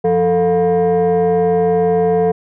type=tone with frequency modulation; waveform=sine; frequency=443.3 Hz; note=A4; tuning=13 cents sharp; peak=-9 dBFS; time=0.04-2.32 s; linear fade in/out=10 ms; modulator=268 Hz; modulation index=0.81; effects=tanh soft clip ceiling -9 dBFS